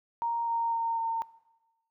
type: tone with pitch steps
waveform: sine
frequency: 932.3 / 925.3 / 918.4 / 911.5 Hz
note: A#5 / A#5 / A#5 / A#5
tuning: 0 / -13 / -26 / -39 cents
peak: -27 dBFS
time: 0.22-1.22 s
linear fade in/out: 0 ms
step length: 250 ms
effects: noise-tail reverb RT60 1.0 s tail -20 dB re dry